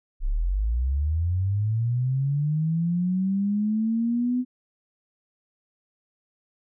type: linear sweep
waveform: sine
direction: up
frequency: 30.13 to 253.3 Hz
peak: -21 dBFS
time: 0.2-4.45 s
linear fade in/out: 50 ms
effects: none